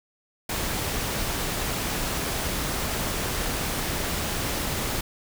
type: noise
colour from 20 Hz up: pink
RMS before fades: -28 dBFS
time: 0.49-5.01 s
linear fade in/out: 5 ms
effects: none